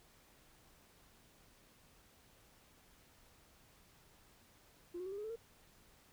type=tone with pitch steps; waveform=sine; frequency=349.2 / 365.5 / 382.6 / 400.4 / 419.1 / 438.7 / 459.2 Hz; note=F4 / F#4 / G4 / G4 / G#4 / A4 / A#4; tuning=0 / -21 / -42 / +37 / +16 / -5 / -26 cents; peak=-40 dBFS; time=4.94-5.36 s; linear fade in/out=10 ms; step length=60 ms; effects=tanh soft clip ceiling -37 dBFS + pink hiss -66 dBFS RMS until 6.12 s